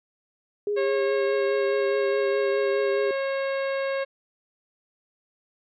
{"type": "tone with vibrato", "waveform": "sine", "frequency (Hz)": 406.3, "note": "G#4", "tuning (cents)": -38, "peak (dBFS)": -23, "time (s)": [0.67, 3.11], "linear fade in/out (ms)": 2, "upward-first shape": "triangle", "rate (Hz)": 4.8, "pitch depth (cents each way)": 42}
{"type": "harmonic tone", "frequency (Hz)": 544, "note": "C#5", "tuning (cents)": -33, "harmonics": [1, 2, 3, 4, 5, 6, 7, 8], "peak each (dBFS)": [-25, -36, -35, -38, -42, -51, -46, -49], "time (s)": [0.76, 4.05], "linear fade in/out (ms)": 20}
{"effects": []}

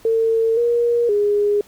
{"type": "tone with pitch steps", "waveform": "sine", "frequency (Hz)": [451.5, 473.8, 411.9], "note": ["A4", "A#4", "G#4"], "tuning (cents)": [45, 28, -14], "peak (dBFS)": -14, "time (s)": [0.05, 1.61], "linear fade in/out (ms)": 2, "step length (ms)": 520, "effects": ["pink hiss -49 dBFS RMS until 1.67 s"]}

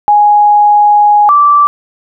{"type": "tone pair in turn", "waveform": "sine", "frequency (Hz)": [830.6, 1165.5], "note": ["G#5", "D6"], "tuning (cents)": [0, -14], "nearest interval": "tritone", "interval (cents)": 586, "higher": "second", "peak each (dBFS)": -3, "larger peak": "neither", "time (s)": [[0.08, 1.29], [1.29, 1.67]], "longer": "first", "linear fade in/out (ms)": 0, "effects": []}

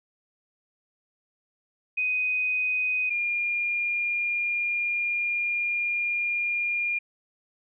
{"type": "tone pair in turn", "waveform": "sine", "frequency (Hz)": [2500, 2412], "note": ["D#7", "D7"], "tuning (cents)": [8, 46], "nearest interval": "minor second", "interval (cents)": 62, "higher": "first", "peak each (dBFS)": [-23, -24], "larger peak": "first", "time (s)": [[1.97, 3.1], [3.1, 6.99]], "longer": "second", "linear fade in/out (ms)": 10, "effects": []}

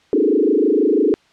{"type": "tone with frequency modulation", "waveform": "sine", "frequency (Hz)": 362.8, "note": "F#4", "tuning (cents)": -34, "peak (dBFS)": -12, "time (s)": [0.13, 1.14], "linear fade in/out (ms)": 0, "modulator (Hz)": 26.1, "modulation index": 3.4, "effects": ["white hiss -55 dBFS RMS until 1.32 s", "low-pass 4000 Hz 12 dB/octave"]}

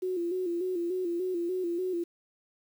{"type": "tone with vibrato", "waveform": "sine", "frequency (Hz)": 356, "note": "F4", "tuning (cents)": 33, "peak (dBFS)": -28, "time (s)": [0.02, 2.04], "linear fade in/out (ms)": 10, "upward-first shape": "square", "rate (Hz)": 3.4, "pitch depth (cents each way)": 64, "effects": ["9-bit"]}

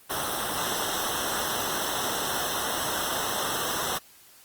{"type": "noise with comb filter", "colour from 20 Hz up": "pink", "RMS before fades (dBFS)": -29, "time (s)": [0.09, 3.99], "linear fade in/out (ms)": 20, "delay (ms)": 0.43, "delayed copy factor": -0.95, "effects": ["white hiss -54 dBFS RMS until 4.44 s", "Opus 32 kbps"]}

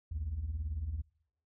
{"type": "beating tone pair", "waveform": "sine", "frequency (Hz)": [61.74, 79.74], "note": ["B1", "D#2"], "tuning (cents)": [0, 43], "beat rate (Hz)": 18, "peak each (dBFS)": [-38, -34], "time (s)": [0.11, 1.02], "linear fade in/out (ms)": 10, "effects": ["noise-tail reverb RT60 0.7 s tail -25 dB re dry", "tanh soft clip ceiling -30 dBFS"]}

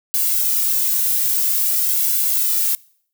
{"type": "noise with flanger", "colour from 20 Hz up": "violet", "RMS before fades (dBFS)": -18, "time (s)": [0.14, 2.75], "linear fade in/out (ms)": 0, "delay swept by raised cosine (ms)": [1.6, 2.32], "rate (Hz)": 0.5, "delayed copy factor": -0.85, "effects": ["noise-tail reverb RT60 0.6 s tail -24 dB re dry"]}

